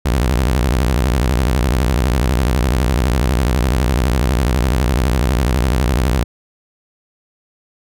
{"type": "tone with vibrato", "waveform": "sawtooth", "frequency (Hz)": 62.7, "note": "B1", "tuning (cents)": 27, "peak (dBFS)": -9, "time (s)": [0.05, 6.24], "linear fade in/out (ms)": 10, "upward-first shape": "sine", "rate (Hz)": 12, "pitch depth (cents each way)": 260, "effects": []}